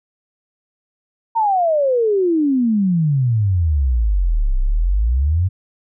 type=exponential two-way sweep; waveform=sine; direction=down then up; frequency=932.3 to 30.87 to 96.9 Hz; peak=-13 dBFS; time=1.35-5.49 s; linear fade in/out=20 ms; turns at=4.58 s; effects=none